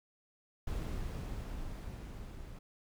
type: noise with level ramp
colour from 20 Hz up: brown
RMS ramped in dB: -37 to -47 dBFS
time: 0.67-2.59 s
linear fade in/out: 5 ms
effects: none